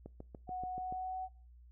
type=click train; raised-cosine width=2 ms; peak=-33 dBFS; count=7; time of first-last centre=0.06-0.925 s; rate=6.94 Hz
type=tone with pitch glide; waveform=sine; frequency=736 to 748.4 Hz; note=F#5 to F#5; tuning=-9 to +20 cents; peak=-37 dBFS; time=0.47-1.29 s; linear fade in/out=50 ms; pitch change=+29 cents; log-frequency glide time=0.68-1.18 s
effects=noise-tail reverb RT60 0.4 s tail -24 dB re dry + added 60 Hz sine -55 dBFS peak until 1.71 s